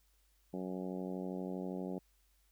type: harmonic tone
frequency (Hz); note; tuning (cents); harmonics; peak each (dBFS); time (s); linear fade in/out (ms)
92.5; F#2; 0; 2 / 3 / 4 / 5 / 6 / 7 / 8 / 9; -41 / -44 / -45 / -48 / -49 / -52 / -55 / -56; 0.53-1.99; 10
effects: added 50 Hz sine -70 dBFS peak until 2.51 s + white hiss -75 dBFS RMS until 2.51 s